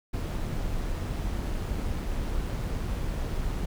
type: noise with amplitude modulation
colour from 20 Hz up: brown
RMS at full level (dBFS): -29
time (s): 0.13-3.66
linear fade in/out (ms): 10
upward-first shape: sine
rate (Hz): 150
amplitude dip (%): 25
effects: none